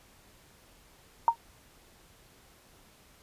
sine tone with exponential decay, 927 Hz, A#5, 10 cents flat, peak -14 dBFS, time 1.28-1.36 s, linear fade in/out 1 ms, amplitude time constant 16 ms, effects pink hiss -59 dBFS RMS until 3.22 s + resampled to 32000 Hz

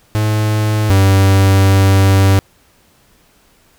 45% pulse tone pair in turn, 107 / 97.02 Hz, A2 / G2, -48 / -17 cents, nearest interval major second, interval 169 cents, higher first, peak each -12 / -7 dBFS, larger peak second, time 0.15-0.9 / 0.9-2.39 s, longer second, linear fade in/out 0 ms, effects pink hiss -52 dBFS RMS until 3.78 s

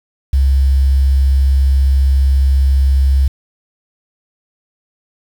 sine tone with quantisation, 67.3 Hz, C2, 49 cents sharp, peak -8 dBFS, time 0.33-3.28 s, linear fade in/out 5 ms, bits 6, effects none

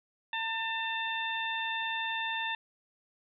harmonic tone with a mistuned harmonic, 896 Hz, A5, 31 cents sharp, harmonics 1 / 2 / 3 / 4, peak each -36 / -35 / -38 / -38 dBFS, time 0.33-2.55 s, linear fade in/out 2 ms, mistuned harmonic 1, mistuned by +18 cents, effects none

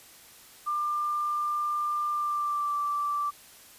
sine tone with pitch glide, 1194 to 1168.1 Hz, D6 to D6, +28 to -10 cents, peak -26 dBFS, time 0.66-3.31 s, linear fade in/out 20 ms, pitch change -38 cents, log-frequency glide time 2.1-2.74 s, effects white hiss -52 dBFS RMS until 3.78 s + resampled to 32000 Hz

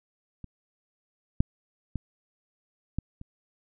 clicks, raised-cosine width 5 ms, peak -28 / -8 / -18 / -16 / -29 dBFS, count 5, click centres 0.443 / 1.405 / 1.957 / 2.986 / 3.214 s, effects none

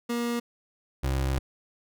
30% pulse tone pair in turn, 237.4 / 66.62 Hz, A#3 / C2, +32 / +32 cents, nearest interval octave + minor seventh, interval 2200 cents, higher first, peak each -24 / -22 dBFS, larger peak second, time 0.09-0.4 / 1.03-1.39 s, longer second, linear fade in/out 10 ms, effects none

